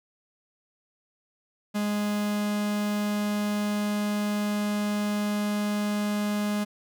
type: tone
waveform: 45% pulse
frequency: 207.7 Hz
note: G#3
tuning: in tune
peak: -25 dBFS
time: 1.74-6.65 s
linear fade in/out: 20 ms
effects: none